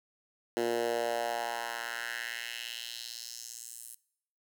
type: tone with high-pass filter sweep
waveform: 10% pulse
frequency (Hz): 117.7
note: A#2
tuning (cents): +17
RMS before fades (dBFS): -36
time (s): 0.57-3.95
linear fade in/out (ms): 0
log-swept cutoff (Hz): 340 to 10000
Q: 2.3
effects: noise-tail reverb RT60 0.7 s tail -22 dB re dry

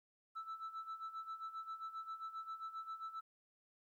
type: tone with tremolo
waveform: sine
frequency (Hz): 1318.5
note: E6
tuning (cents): 0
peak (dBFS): -39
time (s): 0.35-3.21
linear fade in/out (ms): 20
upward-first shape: sine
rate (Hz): 7.5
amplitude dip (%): 80
effects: tanh soft clip ceiling -41 dBFS + 13-bit

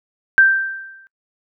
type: tone with exponential decay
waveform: sine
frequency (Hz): 1568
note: G6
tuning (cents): 0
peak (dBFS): -5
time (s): 0.38-1.07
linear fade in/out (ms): 0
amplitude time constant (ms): 150
effects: noise-tail reverb RT60 0.1 s tail -25 dB re dry

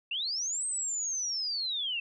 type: linear two-way sweep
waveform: sine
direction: up then down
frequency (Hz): 2637 to 8340 to 2637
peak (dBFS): -30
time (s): 0.11-2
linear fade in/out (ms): 5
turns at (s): 0.66
effects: none

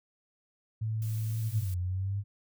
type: tone with pitch glide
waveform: sine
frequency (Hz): 110 to 113.68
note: A2 to A#2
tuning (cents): 0 to -43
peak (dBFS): -29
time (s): 0.81-1.64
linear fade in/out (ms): 10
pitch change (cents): +57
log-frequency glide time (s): 1.29-1.47
type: noise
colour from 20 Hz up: blue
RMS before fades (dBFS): -48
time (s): 1.02-1.74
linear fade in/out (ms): 0
type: exponential two-way sweep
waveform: sine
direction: down then up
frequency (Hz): 115 to 88.5 to 102.5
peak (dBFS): -29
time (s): 1.42-2.24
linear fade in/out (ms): 50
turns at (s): 1.78
effects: none

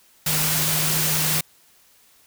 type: tone in noise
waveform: sine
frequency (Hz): 155.56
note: D#3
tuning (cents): 0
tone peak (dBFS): -27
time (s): 0.26-1.41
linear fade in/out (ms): 5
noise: white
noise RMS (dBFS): -22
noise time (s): 0.26-1.41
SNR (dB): -8
effects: white hiss -56 dBFS RMS until 2.26 s

